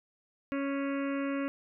harmonic tone with a mistuned harmonic, 277.2 Hz, C#4, in tune, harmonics 1 / 2 / 4 / 5 / 6 / 7 / 8 / 9 / 10, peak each -31 / -37 / -43 / -45 / -47 / -48 / -49 / -50 / -51 dBFS, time 0.52-1.48 s, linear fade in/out 0 ms, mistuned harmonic 7, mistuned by +18 cents, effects none

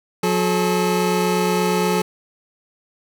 25% pulse tone pair together, 180.7 / 429.8 Hz, F#3 / A4, -41 / -41 cents, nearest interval octave + minor third, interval 1500 cents, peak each -16 dBFS, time 0.23-2.02 s, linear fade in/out 5 ms, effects none

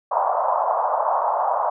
pink band-pass noise, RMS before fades -21 dBFS, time 0.11-1.7 s, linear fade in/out 10 ms, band 620 to 1100 Hz, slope 48 dB/octave, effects none

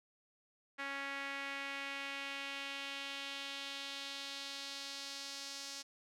sawtooth tone with band-pass filter sweep, 277.2 Hz, C#4, in tune, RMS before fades -44 dBFS, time 0.78-5.83 s, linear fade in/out 20 ms, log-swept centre 1900 to 5400 Hz, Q 2, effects none

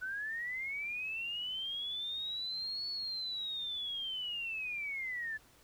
sine linear two-way sweep, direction up then down, 1480 to 4435 to 1720 Hz, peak -36 dBFS, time 0.01-5.38 s, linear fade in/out 20 ms, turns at 2.88 s, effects pink hiss -63 dBFS RMS until 5.63 s

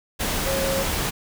sine tone in noise, 542 Hz, C#5, 39 cents flat, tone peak -24 dBFS, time 0.46-0.84 s, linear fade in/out 20 ms, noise pink, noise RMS -25 dBFS, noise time 0.19-1.11 s, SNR -2 dB, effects none

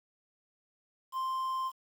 triangle tone with quantisation, 1046.5 Hz, C6, in tune, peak -29 dBFS, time 1.12-1.72 s, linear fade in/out 50 ms, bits 9, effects none

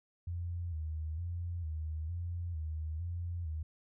sine tone with vibrato, 82.41 Hz, E2, in tune, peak -35 dBFS, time 0.27-3.63 s, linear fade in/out 5 ms, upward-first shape square, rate 1.1 Hz, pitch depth 85 cents each way, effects none

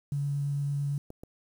sine tone with vibrato, 142.3 Hz, C#3, 46 cents sharp, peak -27 dBFS, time 0.12-0.98 s, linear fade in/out 2 ms, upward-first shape sine, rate 8.9 Hz, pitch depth 8 cents each way
clicks, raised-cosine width 2 ms, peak -29 dBFS, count 2, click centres 1.104 / 1.235 s
effects 9-bit

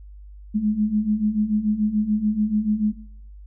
sine beating tone pair, 207.7 / 214.6 Hz, G#3 / A3, 0 / -43 cents, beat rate 6.9 Hz, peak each -24 / -19 dBFS, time 0.54-2.93 s, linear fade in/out 20 ms, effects noise-tail reverb RT60 0.6 s tail -17 dB re dry + added 50 Hz sine -39 dBFS peak until 3.46 s

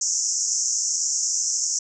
white band-pass noise, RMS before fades -24 dBFS, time 0.01-1.79 s, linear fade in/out 5 ms, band 5500 to 7300 Hz, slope 96 dB/octave, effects none

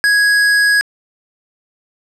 square tone, 1661.2 Hz, G#6, in tune, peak -10 dBFS, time 0.04-0.81 s, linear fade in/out 0 ms, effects low-pass 9000 Hz 12 dB/octave

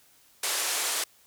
white band-pass noise, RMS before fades -29 dBFS, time 0.43-1.04 s, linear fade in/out 5 ms, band 400 to 11000 Hz, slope 24 dB/octave, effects white hiss -60 dBFS RMS until 1.26 s

